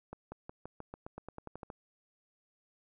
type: accelerating click train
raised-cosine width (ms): 1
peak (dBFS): -29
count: 14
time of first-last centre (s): 0.13-1.702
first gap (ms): 190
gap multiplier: 0.92
effects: none